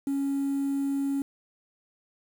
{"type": "tone", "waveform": "triangle", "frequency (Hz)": 277.2, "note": "C#4", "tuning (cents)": 0, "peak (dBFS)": -22, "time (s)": [0.07, 1.22], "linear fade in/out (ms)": 2, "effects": ["tanh soft clip ceiling -21 dBFS", "8-bit"]}